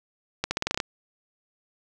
accelerating click train, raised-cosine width 0.2 ms, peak -8 dBFS, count 9, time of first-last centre 0.44-0.802 s, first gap 70 ms, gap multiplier 0.87, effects none

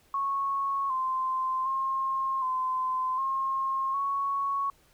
sine tone with pitch steps, 1102 / 1041 / 1068 / 1030 / 1072 / 1110 Hz, C#6 / C6 / C6 / C6 / C6 / C#6, -11 / -9 / +35 / -28 / +42 / +2 cents, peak -26 dBFS, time 0.14-4.7 s, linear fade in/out 2 ms, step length 760 ms, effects pink hiss -63 dBFS RMS until 4.93 s

